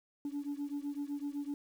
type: beating tone pair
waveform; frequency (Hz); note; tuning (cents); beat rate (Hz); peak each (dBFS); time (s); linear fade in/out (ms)
sine; 283.5 / 291.4; C#4 / D4; +39 / -13; 7.9; -37 / -38; 0.25-1.54; 2
effects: tanh soft clip ceiling -32 dBFS + 10-bit